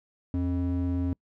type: ring-modulated tone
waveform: triangle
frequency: 176.7 Hz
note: F3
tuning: 21 cents sharp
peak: -20 dBFS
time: 0.34-1.13 s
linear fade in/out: 0 ms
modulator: 92.4 Hz
effects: noise-tail reverb RT60 0.1 s tail -26 dB re dry